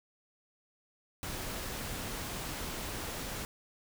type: noise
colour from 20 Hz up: pink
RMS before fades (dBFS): -39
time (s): 1.23-3.45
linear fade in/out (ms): 0
effects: none